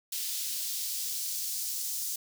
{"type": "noise with high-pass filter sweep", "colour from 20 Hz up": "white", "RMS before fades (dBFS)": -34, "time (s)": [0.12, 2.16], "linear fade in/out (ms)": 5, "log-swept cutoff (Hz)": [3800, 5800], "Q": 1.2, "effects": []}